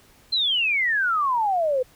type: exponential sweep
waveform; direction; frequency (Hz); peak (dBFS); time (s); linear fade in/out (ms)
sine; down; 4186 to 493.9; -19; 0.32-1.83; 10
effects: pink hiss -55 dBFS RMS until 1.95 s